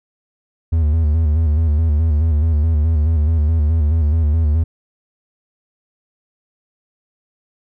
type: tone with vibrato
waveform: triangle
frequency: 78.1 Hz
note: D#2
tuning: 7 cents sharp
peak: -10 dBFS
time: 0.72-4.64 s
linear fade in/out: 10 ms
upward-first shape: square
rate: 4.7 Hz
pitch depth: 76 cents each way
effects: none